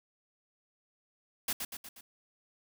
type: noise with echo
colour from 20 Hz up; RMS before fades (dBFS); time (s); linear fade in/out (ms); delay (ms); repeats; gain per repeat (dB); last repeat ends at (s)
white; -32; 1.48-1.53; 5; 120; 4; -5; 2.01
effects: none